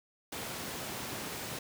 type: high-pass noise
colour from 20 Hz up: pink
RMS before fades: -40 dBFS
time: 0.32-1.59 s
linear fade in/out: 5 ms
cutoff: 120 Hz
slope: 12 dB/octave
effects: none